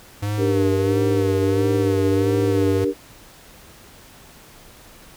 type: tone with vibrato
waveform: square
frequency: 100.8 Hz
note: G2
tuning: 49 cents sharp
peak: -22 dBFS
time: 0.22-2.85 s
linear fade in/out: 10 ms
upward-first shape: sine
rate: 1.5 Hz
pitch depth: 74 cents each way
type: chord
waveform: sine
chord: G minor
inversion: second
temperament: just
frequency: 294 / 392 / 470.4 Hz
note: D4 / G4 / Bb4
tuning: +2 / 0 / +16 cents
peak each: -22 dBFS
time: 0.37-2.94 s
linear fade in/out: 50 ms
effects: pink hiss -46 dBFS RMS until 5.16 s